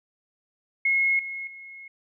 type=tone with level steps; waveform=sine; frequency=2167 Hz; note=C#7; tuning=40 cents flat; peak=-19 / -31 / -40 dBFS; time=0.85-1.88 s; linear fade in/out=5 ms; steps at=1.19 / 1.47 s; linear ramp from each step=2 ms; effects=none